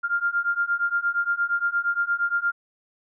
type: beating tone pair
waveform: sine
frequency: 1395 / 1403.6 Hz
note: F6 / F6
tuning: -2 / +8 cents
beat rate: 8.6 Hz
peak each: -25 / -24 dBFS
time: 0.03-2.52 s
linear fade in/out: 20 ms
effects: none